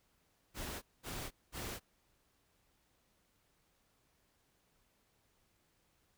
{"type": "noise bursts", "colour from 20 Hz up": "pink", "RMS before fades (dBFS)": -43, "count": 3, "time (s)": [0.54, 1.8], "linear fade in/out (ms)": 50, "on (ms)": 280, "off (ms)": 210, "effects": ["pink hiss -75 dBFS RMS until 6.17 s"]}